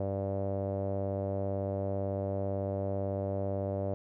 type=tone with low-pass filter; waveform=sawtooth; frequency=98 Hz; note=G2; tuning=in tune; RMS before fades=-33 dBFS; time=0-3.94 s; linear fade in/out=0 ms; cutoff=590 Hz; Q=5.5; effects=none